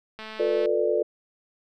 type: click train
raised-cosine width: 0.3 ms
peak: -23 dBFS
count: 103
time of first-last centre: 0.19-0.658 s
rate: 218 Hz
type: chord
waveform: sine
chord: B half-diminished seventh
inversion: second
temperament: just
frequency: 355.6 / 444.5 / 493.9 / 592.7 Hz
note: F4 / A4 / B4 / D5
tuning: +31 / +18 / 0 / +16 cents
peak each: -28 / -24 / -28 / -26 dBFS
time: 0.39-1.03 s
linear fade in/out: 10 ms
effects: none